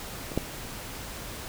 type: clicks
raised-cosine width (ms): 2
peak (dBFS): -24 / -11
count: 2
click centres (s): 0.318 / 0.376
effects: pink hiss -39 dBFS RMS until 1.48 s